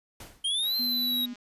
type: noise with exponential decay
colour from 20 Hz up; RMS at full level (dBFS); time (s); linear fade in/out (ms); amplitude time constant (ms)
pink; -40; 0.2-0.55; 5; 75
type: linear two-way sweep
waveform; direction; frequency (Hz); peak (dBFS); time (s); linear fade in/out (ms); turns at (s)
square; up then down; 3136 to 4142 to 3808; -26; 0.44-1.26; 10; 0.77
type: click train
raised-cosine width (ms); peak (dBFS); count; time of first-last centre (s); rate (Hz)
0.2; -35; 150; 0.63-1.357; 205
type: tone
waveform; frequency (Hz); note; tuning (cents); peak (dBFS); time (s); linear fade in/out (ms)
sine; 244.3; B3; -19; -34; 0.79-1.34; 10
effects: resampled to 32000 Hz